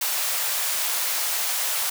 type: high-pass noise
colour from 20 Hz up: white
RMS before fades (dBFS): -25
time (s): 0.01-1.9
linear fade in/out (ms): 5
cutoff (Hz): 560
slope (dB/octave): 24
effects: none